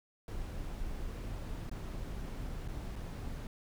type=noise with dropouts; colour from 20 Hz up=brown; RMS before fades=-40 dBFS; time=0.28-3.47 s; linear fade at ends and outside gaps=1 ms; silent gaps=1.696-1.714 / 2.678-2.684 / 2.957-2.961 s; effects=none